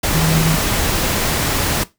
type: tone in noise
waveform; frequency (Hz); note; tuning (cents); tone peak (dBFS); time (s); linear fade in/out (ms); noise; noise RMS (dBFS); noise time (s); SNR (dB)
sine; 159.9; D#3; +48; -14; 0.14-0.56; 10; pink; -18; 0.03-1.84; +1
effects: noise-tail reverb RT60 0.2 s tail -17 dB re dry